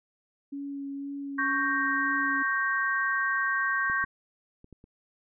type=tone with vibrato; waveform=sine; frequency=279.5 Hz; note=C#4; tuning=14 cents sharp; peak=-33 dBFS; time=0.52-2.43 s; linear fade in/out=10 ms; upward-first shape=sine; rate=2 Hz; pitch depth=12 cents each way
type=chord; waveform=sine; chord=G diminished; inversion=second; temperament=equal; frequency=1108.7 / 1568 / 1864.7 Hz; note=Db6 / G6 / Bb6; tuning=0 / 0 / 0 cents; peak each=-30 / -27 / -31 dBFS; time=1.38-4.05 s; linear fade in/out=10 ms
type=clicks; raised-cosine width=3 ms; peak=-30 / -30 / -38 / -35 / -39 dBFS; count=5; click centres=3.899 / 4.041 / 4.644 / 4.727 / 4.841 s
effects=none